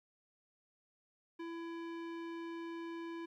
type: tone with low-pass filter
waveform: square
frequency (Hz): 334.3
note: E4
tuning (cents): +24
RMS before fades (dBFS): -44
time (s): 1.39-3.26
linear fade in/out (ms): 10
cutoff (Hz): 2700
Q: 0.81
effects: 13-bit